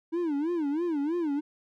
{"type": "tone with vibrato", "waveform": "triangle", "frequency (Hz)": 314.4, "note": "D#4", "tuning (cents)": 18, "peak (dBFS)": -24, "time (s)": [0.12, 1.41], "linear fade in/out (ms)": 20, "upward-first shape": "sine", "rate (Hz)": 3.1, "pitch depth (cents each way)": 200, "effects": []}